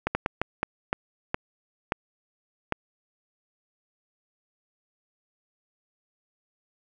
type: slowing click train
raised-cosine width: 0.5 ms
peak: -9 dBFS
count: 9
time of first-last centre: 0.07-2.723 s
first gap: 80 ms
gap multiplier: 1.39
effects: none